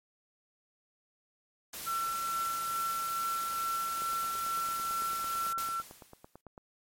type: noise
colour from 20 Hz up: white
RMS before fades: -41 dBFS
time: 1.73-5.53 s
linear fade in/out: 5 ms
type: tone with tremolo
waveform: sine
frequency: 1350 Hz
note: E6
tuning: 41 cents sharp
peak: -30 dBFS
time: 1.86-5.82 s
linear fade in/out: 20 ms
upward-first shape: sine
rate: 2.3 Hz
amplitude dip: 25%
type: click train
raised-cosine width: 1 ms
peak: -34 dBFS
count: 24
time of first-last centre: 4.02-6.578 s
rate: 8.99 Hz
type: noise with exponential decay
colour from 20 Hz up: white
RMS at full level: -38 dBFS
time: 5.58-6.41 s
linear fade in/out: 2 ms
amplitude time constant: 180 ms
effects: MP3 64 kbps